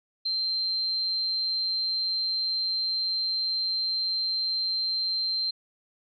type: tone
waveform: sine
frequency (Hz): 4139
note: C8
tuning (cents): -20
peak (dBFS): -25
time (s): 0.25-5.51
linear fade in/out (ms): 10
effects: none